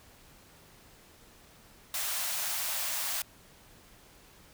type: high-pass noise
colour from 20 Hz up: white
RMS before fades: -33 dBFS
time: 1.94-3.22 s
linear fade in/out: 2 ms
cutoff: 580 Hz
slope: 96 dB/octave
effects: pink hiss -57 dBFS RMS until 4.53 s